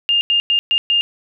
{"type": "tone bursts at uneven times", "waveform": "sine", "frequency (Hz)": 2815, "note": "F7", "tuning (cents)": 13, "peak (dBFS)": -12, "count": 5, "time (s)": [[0.09, 0.21], [0.3, 0.4], [0.5, 0.59], [0.71, 0.78], [0.9, 1.01]], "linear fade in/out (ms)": 0, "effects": []}